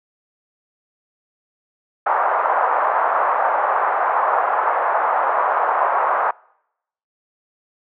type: band-pass noise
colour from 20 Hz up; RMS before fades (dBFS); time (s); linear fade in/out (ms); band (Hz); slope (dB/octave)
white; -18; 2.06-6.31; 5; 650 to 1200; 24
effects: noise-tail reverb RT60 0.8 s tail -26 dB re dry + low-pass 2000 Hz 12 dB/octave